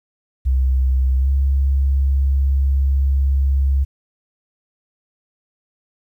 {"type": "tone with pitch glide", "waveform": "sine", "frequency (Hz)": [65.1, 68.14], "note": ["C2", "C#2"], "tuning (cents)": [-8, -29], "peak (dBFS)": -13, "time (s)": [0.45, 3.85], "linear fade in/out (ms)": 20, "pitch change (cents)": 79, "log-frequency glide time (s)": [1.19, 1.29], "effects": ["9-bit"]}